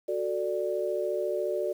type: chord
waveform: sine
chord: D major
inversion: first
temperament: equal with one note detuned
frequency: 370 / 444.1 / 587.3 Hz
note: F#4 / A4 / D5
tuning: 0 / +16 / 0 cents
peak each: -31 / -33 / -30 dBFS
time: 0.08-1.73 s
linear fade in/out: 10 ms
effects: 9-bit